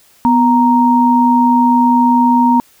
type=tone pair together; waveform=sine; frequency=246.9 / 932.3 Hz; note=B3 / A#5; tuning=0 / 0 cents; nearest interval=octave + major seventh; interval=2300 cents; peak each=-10 dBFS; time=0.25-2.6 s; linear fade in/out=0 ms; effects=white hiss -49 dBFS RMS until 2.8 s